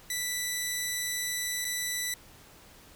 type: tone with dropouts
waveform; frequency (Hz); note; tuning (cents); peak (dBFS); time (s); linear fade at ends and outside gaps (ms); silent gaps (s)
10% pulse; 1975.5; B6; 0; -21; 0.1-2.14; 2; 1.646-1.65
effects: pink hiss -54 dBFS RMS until 2.95 s